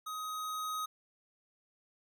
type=tone with level ramp; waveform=square; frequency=1258 Hz; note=D#6; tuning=19 cents sharp; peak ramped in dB=-39 to -35 dBFS; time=0.06-0.86 s; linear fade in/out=10 ms; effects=none